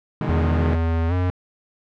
sawtooth chord, E major seventh, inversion second, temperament equal with one note detuned, 123.47 / 152.19 / 164.81 / 207.7 Hz, B2 / D#3 / E3 / G#3, 0 / -38 / 0 / 0 cents, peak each -25 / -22 / -25 / -25 dBFS, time 0.21-0.75 s, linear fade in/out 0 ms
square tone with pitch glide, 82.41 to 90.39 Hz, E2 to F#2, 0 to -40 cents, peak -19 dBFS, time 0.29-1.3 s, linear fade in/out 0 ms, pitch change +160 cents, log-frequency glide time 1.08-1.13 s
effects low-pass 2000 Hz 12 dB/octave

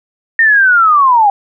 sine linear sweep, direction down, 1846 to 784 Hz, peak -5 dBFS, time 0.39-1.3 s, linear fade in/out 2 ms, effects none

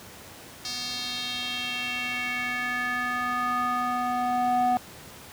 square tone with band-pass filter sweep, 246.9 Hz, B3, in tune, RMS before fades -28 dBFS, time 0.65-4.77 s, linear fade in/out 0 ms, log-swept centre 4900 to 710 Hz, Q 3.3, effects pink hiss -45 dBFS RMS until 5.32 s + high-pass 80 Hz 12 dB/octave

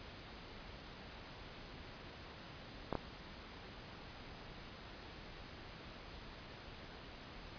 clicks, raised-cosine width 1 ms, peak -22 dBFS, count 2, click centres 2.927 / 2.953 s, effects pink hiss -52 dBFS RMS until 7.58 s + resampled to 11025 Hz

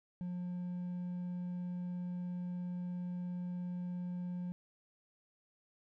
triangle tone with hard clipping, 178.3 Hz, F3, 36 cents sharp, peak -38 dBFS, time 0.21-4.52 s, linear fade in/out 0 ms, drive 5 dB, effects none

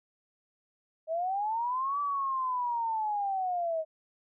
sine linear two-way sweep, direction up then down, 625 to 1160 to 625 Hz, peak -28 dBFS, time 1.07-3.85 s, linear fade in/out 50 ms, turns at 2 s, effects none

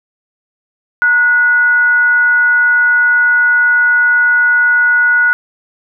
sine tone with frequency modulation, 1459 Hz, F#6, 25 cents flat, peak -7 dBFS, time 1.02-5.33 s, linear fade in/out 0 ms, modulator 542 Hz, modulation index 0.21, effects none

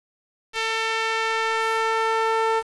sawtooth tone with band-pass filter sweep, 447.6 Hz, A4, 30 cents sharp, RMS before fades -23 dBFS, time 0.53-2.63 s, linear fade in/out 50 ms, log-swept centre 2700 to 930 Hz, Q 1, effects resampled to 22050 Hz + 7-bit

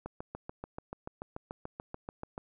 click train, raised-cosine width 1 ms, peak -25 dBFS, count 17, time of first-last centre 0.06-2.379 s, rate 6.9 Hz, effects none

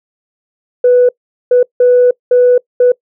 sine tone bursts at uneven times, 493.9 Hz, B4, in tune, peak -3 dBFS, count 5, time 0.84-1.09 / 1.51-1.63 / 1.8-2.11 / 2.31-2.58 / 2.8-2.92 s, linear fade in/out 5 ms, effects noise-tail reverb RT60 0.1 s tail -24 dB re dry + tanh soft clip ceiling -1 dBFS

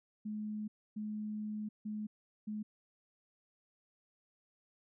sine tone bursts at uneven times, 212.5 Hz, G#3, 40 cents sharp, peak -37 dBFS, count 4, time 0.25-0.68 / 0.96-1.69 / 1.85-2.07 / 2.47-2.63 s, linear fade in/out 10 ms, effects none

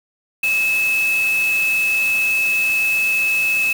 sine tone in noise, 2596 Hz, E7, 27 cents flat, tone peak -15 dBFS, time 0.43-3.73 s, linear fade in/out 5 ms, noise white, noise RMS -30 dBFS, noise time 0.43-3.73 s, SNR +12 dB, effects none

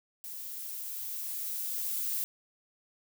violet noise with level ramp, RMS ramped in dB -42 to -32 dBFS, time 0.24-2.24 s, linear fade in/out 0 ms, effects none

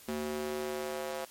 square tone with high-pass filter sweep, 75 Hz, D2, 37 cents sharp, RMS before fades -36 dBFS, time 0.08-1.25 s, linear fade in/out 5 ms, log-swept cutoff 270 to 560 Hz, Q 2.3, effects white hiss -54 dBFS RMS until 1.3 s + MP3 64 kbps

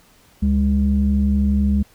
sine tone pair together, 71.92 / 203.7 Hz, D2 / G#3, -36 / -33 cents, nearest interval octave + tritone, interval 1803 cents, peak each -16 dBFS, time 0.42-1.83 s, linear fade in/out 10 ms, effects tanh soft clip ceiling -8 dBFS + pink hiss -53 dBFS RMS until 1.94 s

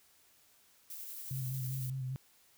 violet noise with tremolo, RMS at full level -44 dBFS, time 0.9-1.9 s, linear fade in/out 2 ms, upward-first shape sine, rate 11 Hz, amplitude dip 25%
sine tone with vibrato, 130.81 Hz, C3, in tune, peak -35 dBFS, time 1.31-2.16 s, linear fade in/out 0 ms, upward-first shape square, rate 5 Hz, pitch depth 31 cents each way
effects white hiss -66 dBFS RMS until 2.57 s

